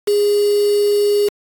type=tone with quantisation; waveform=sine; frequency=410.8 Hz; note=G#4; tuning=19 cents flat; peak=-12 dBFS; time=0.07-1.29 s; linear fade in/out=10 ms; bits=4; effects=AAC 64 kbps